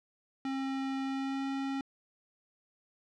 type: tone with pitch glide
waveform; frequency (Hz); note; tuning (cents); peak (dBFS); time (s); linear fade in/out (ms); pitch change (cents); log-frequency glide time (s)
square; 268.7 to 271.8; C4 to C#4; +46 to -34; -33; 0.45-1.81; 2; +20; 1.03-1.45
effects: low-pass 4000 Hz 12 dB/octave